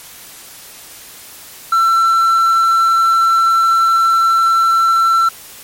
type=tone; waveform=triangle; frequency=1344 Hz; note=E6; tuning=33 cents sharp; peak=-7 dBFS; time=1.72-5.29 s; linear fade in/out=5 ms; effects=white hiss -36 dBFS RMS until 5.63 s + MP3 64 kbps